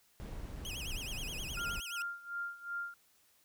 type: noise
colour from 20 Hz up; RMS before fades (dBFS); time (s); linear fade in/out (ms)
brown; -43; 0.2-1.8; 0
type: tone with vibrato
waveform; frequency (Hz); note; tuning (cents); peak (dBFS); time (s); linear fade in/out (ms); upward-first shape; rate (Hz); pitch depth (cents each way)
sawtooth; 2855; F7; +37; -38; 0.65-2.02; 0; sine; 9.5; 250
type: tone with tremolo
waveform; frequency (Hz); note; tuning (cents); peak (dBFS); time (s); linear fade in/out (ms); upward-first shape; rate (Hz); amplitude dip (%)
sine; 1396.9; F6; 0; -35; 1.57-2.94; 2; sine; 2.7; 85
effects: white hiss -69 dBFS RMS until 3.44 s